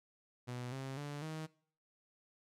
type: tone with pitch steps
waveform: sawtooth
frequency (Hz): 123.47 / 133.87 / 145.14 / 157.37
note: B2 / C3 / D3 / D#3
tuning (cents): 0 / +40 / -20 / +20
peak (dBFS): -37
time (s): 0.47-1.47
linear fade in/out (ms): 20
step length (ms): 250
effects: noise-tail reverb RT60 0.5 s tail -21 dB re dry + low-pass 10000 Hz 12 dB/octave